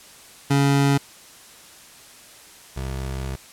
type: tone pair in turn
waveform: 25% pulse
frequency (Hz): 140 / 66.07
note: C#3 / C2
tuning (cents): +18 / +17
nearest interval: octave + minor second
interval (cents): 1301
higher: first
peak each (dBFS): -12 / -23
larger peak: first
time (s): 0.5-0.98 / 2.76-3.36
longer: second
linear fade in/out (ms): 10
effects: white hiss -46 dBFS RMS until 3.52 s + low-pass 11000 Hz 12 dB/octave